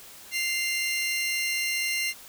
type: tone pair together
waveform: sawtooth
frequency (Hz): 2093 / 2776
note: C7 / F7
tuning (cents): 0 / -11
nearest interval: perfect fourth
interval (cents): 489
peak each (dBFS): -24 / -27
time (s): 0.31-2.14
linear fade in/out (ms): 50
effects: white hiss -47 dBFS RMS until 2.28 s